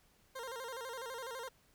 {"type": "tone with vibrato", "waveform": "20% pulse", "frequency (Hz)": 493.9, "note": "B4", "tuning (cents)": 0, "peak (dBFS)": -37, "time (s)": [0.35, 1.49], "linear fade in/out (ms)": 10, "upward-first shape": "square", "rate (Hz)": 12, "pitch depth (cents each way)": 110, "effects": ["pink hiss -69 dBFS RMS until 1.74 s"]}